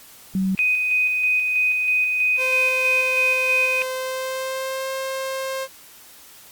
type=tone; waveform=sine; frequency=190 Hz; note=F#3; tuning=46 cents sharp; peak=-18 dBFS; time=0.35-0.55 s; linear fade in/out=2 ms
type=tone with tremolo; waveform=sine; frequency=2500 Hz; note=D#7; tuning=8 cents sharp; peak=-16 dBFS; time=0.59-3.82 s; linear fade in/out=0 ms; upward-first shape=square; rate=3.1 Hz; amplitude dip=30%
type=tone with pitch glide; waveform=sawtooth; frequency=517 to 531.2 Hz; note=C5 to C5; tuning=-21 to +26 cents; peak=-21 dBFS; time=2.37-5.68 s; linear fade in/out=50 ms; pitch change=+47 cents; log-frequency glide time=3.93-4.9 s
effects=white hiss -46 dBFS RMS until 6.51 s + Opus 48 kbps